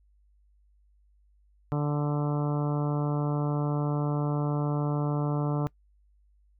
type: harmonic tone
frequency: 146.83 Hz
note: D3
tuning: in tune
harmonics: 1 / 2 / 3 / 4 / 5 / 6 / 7 / 8 / 9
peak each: -26 / -32 / -36 / -38 / -40 / -42 / -43 / -44 / -45 dBFS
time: 1.72-5.67 s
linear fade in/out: 0 ms
effects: noise-tail reverb RT60 0.1 s tail -22 dB re dry + added 50 Hz sine -60 dBFS peak until 6.59 s